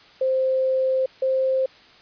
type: tone pair in turn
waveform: sine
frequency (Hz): 523.3 / 525.7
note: C5 / C5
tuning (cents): 0 / +8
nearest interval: unison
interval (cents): 8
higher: second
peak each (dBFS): -18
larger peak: neither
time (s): 0.21-1.06 / 1.22-1.66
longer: first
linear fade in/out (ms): 5
effects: white hiss -50 dBFS RMS until 2.01 s + resampled to 11025 Hz